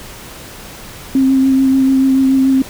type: tone with vibrato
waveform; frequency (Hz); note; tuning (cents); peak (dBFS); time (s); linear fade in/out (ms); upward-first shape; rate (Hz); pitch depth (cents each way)
sine; 266; C4; +29; -8; 1.15-2.62; 2; triangle; 6.9; 19
effects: pink hiss -33 dBFS RMS until 2.69 s